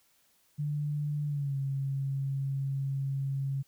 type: tone with pitch glide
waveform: sine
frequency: 147.5 to 136.83 Hz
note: D3 to C#3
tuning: +8 to -22 cents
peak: -29 dBFS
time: 0.58-3.63 s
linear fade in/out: 20 ms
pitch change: -130 cents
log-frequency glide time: 1.26-1.57 s
effects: white hiss -68 dBFS RMS until 3.67 s